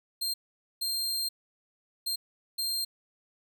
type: tone bursts at uneven times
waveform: sawtooth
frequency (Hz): 4186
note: C8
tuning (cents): 0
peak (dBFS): -26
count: 4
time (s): 0.21-0.34 / 0.81-1.29 / 2.06-2.16 / 2.58-2.85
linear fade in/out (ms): 10
effects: none